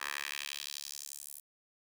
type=tone with high-pass filter sweep; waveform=10% pulse; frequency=71.6 Hz; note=D2; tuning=43 cents flat; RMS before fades=-42 dBFS; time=0-1.41 s; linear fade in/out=20 ms; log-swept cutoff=1400 to 11000 Hz; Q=1.6; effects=none